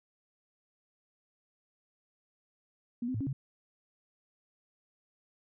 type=tone with pitch steps; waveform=sine; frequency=239 / 256.8 / 108.5 / 274.9 / 135.4 Hz; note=A#3 / C4 / A2 / C#4 / C#3; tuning=+43 / -32 / -24 / -14 / -40 cents; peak=-31 dBFS; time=3.02-3.33 s; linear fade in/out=5 ms; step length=62 ms; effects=none